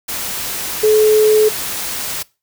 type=tone in noise; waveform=sine; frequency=430 Hz; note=A4; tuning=40 cents flat; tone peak=-8 dBFS; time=0.83-1.49 s; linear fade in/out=10 ms; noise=white; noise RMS=-23 dBFS; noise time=0.08-2.23 s; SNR=+12 dB; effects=noise-tail reverb RT60 0.3 s tail -23 dB re dry

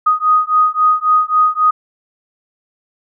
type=beating tone pair; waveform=sine; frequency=1244.5 / 1248.2 Hz; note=D#6 / D#6; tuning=0 / +5 cents; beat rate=3.7 Hz; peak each=-13 dBFS; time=0.06-1.71 s; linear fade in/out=10 ms; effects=none

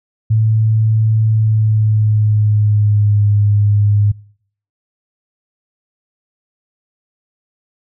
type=tone with pitch glide; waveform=sine; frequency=110 to 103.23 Hz; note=A2 to G#2; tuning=0 to -10 cents; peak=-9 dBFS; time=0.3-4.12 s; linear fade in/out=10 ms; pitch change=-110 cents; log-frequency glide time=1.27-3.26 s; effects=noise-tail reverb RT60 0.6 s tail -25 dB re dry

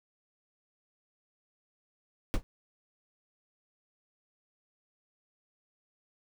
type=noise with exponential decay; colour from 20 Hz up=brown; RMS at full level=-18 dBFS; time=2.34-2.43 s; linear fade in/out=0 ms; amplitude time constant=19 ms; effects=none

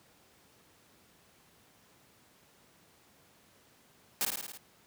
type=noise with echo; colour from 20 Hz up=white; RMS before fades=-30 dBFS; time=4.21-4.25 s; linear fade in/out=0 ms; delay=54 ms; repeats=6; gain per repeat=-3 dB; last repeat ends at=4.574 s; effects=pink hiss -63 dBFS RMS until 4.86 s + high-pass 100 Hz 12 dB/octave

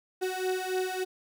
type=beating tone pair; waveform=35% pulse; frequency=370 / 373.5 Hz; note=F#4 / F#4; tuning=0 / +16 cents; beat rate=3.5 Hz; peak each=-30 dBFS; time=0.21-1.05 s; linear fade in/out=20 ms; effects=none

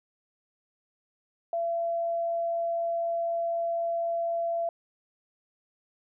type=tone; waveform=sine; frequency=676 Hz; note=E5; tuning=43 cents sharp; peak=-26 dBFS; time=1.53-4.69 s; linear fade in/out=2 ms; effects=none

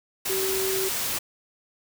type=tone in noise; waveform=sine; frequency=382.6 Hz; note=G4; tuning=42 cents flat; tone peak=-26 dBFS; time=0.29-0.89 s; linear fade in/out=10 ms; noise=white; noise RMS=-28 dBFS; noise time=0.25-1.19 s; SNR=-1 dB; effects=none

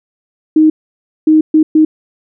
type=tone bursts at uneven times; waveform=sine; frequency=311.9 Hz; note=D#4; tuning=4 cents sharp; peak=-4 dBFS; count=4; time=0.56-0.7 / 1.27-1.41 / 1.54-1.63 / 1.75-1.85 s; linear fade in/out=5 ms; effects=none

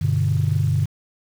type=chord; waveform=sine; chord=G major; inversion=none; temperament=equal; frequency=98 / 123.47 / 146.83 Hz; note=G2 / B2 / D3; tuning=0 / 0 / 0 cents; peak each=-20 / -22 / -20 dBFS; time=0.01-0.86 s; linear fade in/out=10 ms; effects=tanh soft clip ceiling -9 dBFS + 7-bit

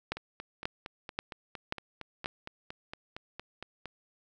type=two click trains; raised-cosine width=0.3 ms; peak=-15 / -24 dBFS; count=5 / 17; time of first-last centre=0.12-2.259 / 0.17-3.857 s; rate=1.87 / 4.34 Hz; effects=none

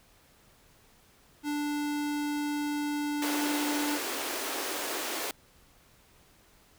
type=tone; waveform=square; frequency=293.7 Hz; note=D4; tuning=in tune; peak=-30 dBFS; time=1.43-4 s; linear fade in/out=50 ms
type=high-pass noise; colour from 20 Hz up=pink; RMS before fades=-34 dBFS; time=3.22-5.31 s; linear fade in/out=2 ms; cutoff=280 Hz; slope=48 dB/octave
effects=pink hiss -61 dBFS RMS until 6.78 s

